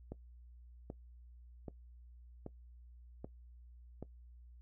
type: click train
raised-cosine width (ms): 2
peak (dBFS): -30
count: 6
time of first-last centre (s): 0.12-4.026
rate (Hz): 1.28
effects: noise-tail reverb RT60 0.1 s tail -19 dB re dry + added 60 Hz sine -54 dBFS peak until 4.61 s